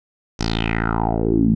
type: tone with low-pass filter sweep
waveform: 10% pulse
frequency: 55.9 Hz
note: A1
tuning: 28 cents sharp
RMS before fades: -19 dBFS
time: 0.39-1.55 s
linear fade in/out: 10 ms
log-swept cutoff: 5900 to 190 Hz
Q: 5.2
effects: none